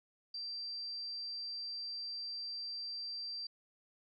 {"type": "tone", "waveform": "sine", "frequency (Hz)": 4700, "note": "D8", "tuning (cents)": 1, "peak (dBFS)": -39, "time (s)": [0.34, 3.47], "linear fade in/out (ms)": 5, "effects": ["MP3 48 kbps"]}